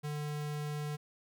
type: tone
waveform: square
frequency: 148.7 Hz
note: D3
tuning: 22 cents sharp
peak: -36 dBFS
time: 0.03-0.97 s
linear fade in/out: 20 ms
effects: none